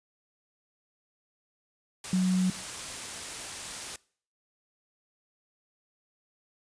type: tone in noise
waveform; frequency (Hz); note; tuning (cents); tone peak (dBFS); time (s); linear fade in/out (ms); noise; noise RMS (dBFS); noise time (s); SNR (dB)
sine; 185; F#3; 0; -22; 2.13-2.5; 2; white; -38; 2.04-3.96; +13
effects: noise-tail reverb RT60 0.5 s tail -23 dB re dry + resampled to 22050 Hz